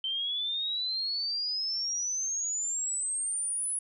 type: exponential sweep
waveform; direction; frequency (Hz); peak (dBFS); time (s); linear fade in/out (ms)
sine; up; 3094 to 10350; -29; 0.04-3.79; 2
effects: none